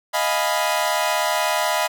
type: chord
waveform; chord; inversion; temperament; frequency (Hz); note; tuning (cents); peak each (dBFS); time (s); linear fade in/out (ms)
sawtooth; F half-diminished seventh; third; equal; 622.3 / 698.5 / 830.6 / 987.8; Eb5 / F5 / Ab5 / Cb6; 0 / 0 / 0 / 0; -20 / -21 / -23 / -20; 0.13-1.88; 20
effects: none